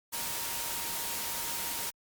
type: tone in noise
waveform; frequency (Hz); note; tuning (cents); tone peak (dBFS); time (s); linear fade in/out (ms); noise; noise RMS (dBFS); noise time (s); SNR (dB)
sine; 934; A#5; +3; -45; 0.12-1.91; 20; white; -35; 0.12-1.91; -13
effects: Opus 48 kbps